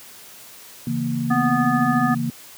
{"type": "chord", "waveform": "sine", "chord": "A# diminished", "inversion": "first", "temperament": "equal", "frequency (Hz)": [138.59, 164.81, 233.1], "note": ["C#3", "E3", "A#3"], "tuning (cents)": [0, 0, 0], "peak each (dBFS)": [-26, -28, -23], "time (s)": [0.87, 2.3], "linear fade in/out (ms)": 2}
{"type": "harmonic tone", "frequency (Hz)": 246.9, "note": "B3", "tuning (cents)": 0, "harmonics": [1, 3, 5, 7], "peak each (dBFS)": [-20, -24, -23, -27], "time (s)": [1.3, 2.15], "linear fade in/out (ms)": 10}
{"effects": ["white hiss -43 dBFS RMS until 2.57 s", "high-pass 80 Hz 12 dB/octave"]}